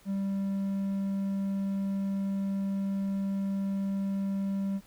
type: tone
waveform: triangle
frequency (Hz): 196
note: G3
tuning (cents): 0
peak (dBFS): -26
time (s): 0.05-4.81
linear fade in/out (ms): 50
effects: pink hiss -59 dBFS RMS until 4.86 s